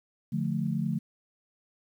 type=chord; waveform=sine; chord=D minor; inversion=none; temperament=just; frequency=146.83 / 176.2 / 220.2 Hz; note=D3 / F3 / A3; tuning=0 / +16 / +2 cents; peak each=-31 dBFS; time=0.32-0.99 s; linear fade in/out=10 ms; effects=10-bit